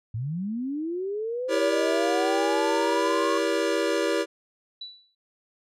sine linear sweep, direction up, 103.4 to 1100 Hz, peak -27 dBFS, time 0.14-3.38 s, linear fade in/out 5 ms
square chord, E diminished seventh, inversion none, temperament just, 329.6 / 395.6 / 474.7 / 569.6 Hz, E4 / G4 / Bb4 / Db5, 0 / +16 / +31 / +47 cents, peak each -29 dBFS, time 1.48-4.26 s, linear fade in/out 50 ms
sine tone with exponential decay, 3951 Hz, B7, in tune, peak -32 dBFS, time 4.81-5.15 s, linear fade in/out 5 ms, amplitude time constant 73 ms
effects low-pass 8000 Hz 12 dB/octave

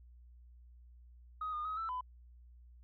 sine tone with pitch steps, 1257 / 1219 / 1268 / 1326 / 1004 Hz, D#6 / D#6 / D#6 / E6 / B5, +17 / -36 / +32 / +10 / +28 cents, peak -35 dBFS, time 1.41-2.01 s, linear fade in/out 5 ms, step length 120 ms, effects tanh soft clip ceiling -32 dBFS + added 60 Hz sine -55 dBFS peak until 2.83 s

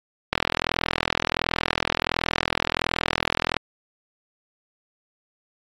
click train, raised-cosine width 0.3 ms, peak -3 dBFS, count 135, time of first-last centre 0.33-3.567 s, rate 41.4 Hz, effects AAC 48 kbps

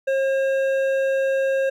sine tone with hard clipping, 538 Hz, C5, 48 cents sharp, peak -20 dBFS, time 0.07-1.7 s, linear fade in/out 10 ms, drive 9 dB, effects none

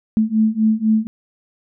sine beating tone pair, 216.5 / 220.5 Hz, A3 / A3, -28 / +4 cents, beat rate 4 Hz, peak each -17 / -16 dBFS, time 0.17-1.07 s, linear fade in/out 0 ms, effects none

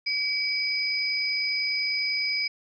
sine tone pair together, 2291 / 4965 Hz, D7 / D#8, -44 / -5 cents, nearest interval octave + minor second, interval 1339 cents, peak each -27 dBFS, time 0.06-2.48 s, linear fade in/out 10 ms, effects none

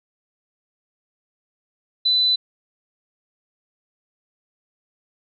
sine tone, 4000 Hz, B7, 21 cents sharp, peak -15 dBFS, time 2.05-2.36 s, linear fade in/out 10 ms, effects none

